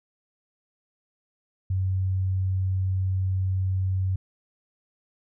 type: tone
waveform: sine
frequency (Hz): 94.2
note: F#2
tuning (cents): +32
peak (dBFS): -22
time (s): 1.7-4.16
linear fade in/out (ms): 5
effects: none